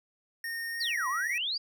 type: tone with pitch glide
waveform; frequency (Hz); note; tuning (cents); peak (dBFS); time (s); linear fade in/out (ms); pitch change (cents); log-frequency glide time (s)
square; 1841 to 1911.4; A#6 to A#6; -22 to +43; -34; 0.44-1.38; 2; +65; 0.71-1.11
type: exponential two-way sweep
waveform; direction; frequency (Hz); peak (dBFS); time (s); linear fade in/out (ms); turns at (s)
sine; down then up; 4945 to 993 to 4945; -29; 0.8-1.58; 10; 1.08
effects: none